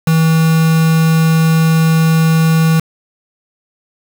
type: tone with quantisation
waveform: triangle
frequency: 161.5 Hz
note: E3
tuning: 35 cents flat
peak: -6 dBFS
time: 0.07-2.8 s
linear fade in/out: 5 ms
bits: 3
effects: none